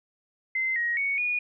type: tone with pitch steps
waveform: sine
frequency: 2069 / 1888 / 2226 / 2452 Hz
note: C7 / A#6 / C#7 / D#7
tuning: -20 / +22 / +7 / -26 cents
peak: -24 dBFS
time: 0.55-1.39 s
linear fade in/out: 5 ms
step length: 210 ms
effects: none